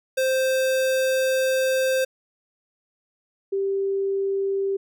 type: tone pair in turn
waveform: square / sine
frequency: 523.3 / 392 Hz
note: C5 / G4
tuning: 0 / 0 cents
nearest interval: perfect fourth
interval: 500 cents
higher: first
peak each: -20 / -21 dBFS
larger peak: first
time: 0.17-2.05 / 3.52-4.77 s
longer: first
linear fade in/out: 10 ms
effects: none